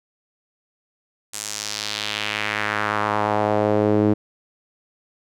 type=tone with band-pass filter sweep; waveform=sawtooth; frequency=105.4 Hz; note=G#2; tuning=26 cents sharp; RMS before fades=-22 dBFS; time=1.33-4.14 s; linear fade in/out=10 ms; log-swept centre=8200 to 320 Hz; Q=1.8; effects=none